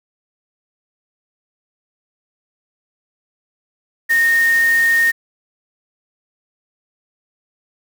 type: tone in noise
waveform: sine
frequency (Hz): 1844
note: A#6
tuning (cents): -19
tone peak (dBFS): -11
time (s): 4.09-5.12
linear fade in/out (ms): 20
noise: white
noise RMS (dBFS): -29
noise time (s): 4.09-5.12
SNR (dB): +15
effects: none